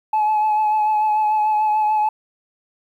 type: tone with vibrato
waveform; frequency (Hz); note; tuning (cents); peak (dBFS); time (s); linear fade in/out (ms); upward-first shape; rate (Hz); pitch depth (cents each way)
sine; 855; A5; -50; -13; 0.13-2.09; 5; triangle; 6.8; 29
effects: tanh soft clip ceiling -13 dBFS + 9-bit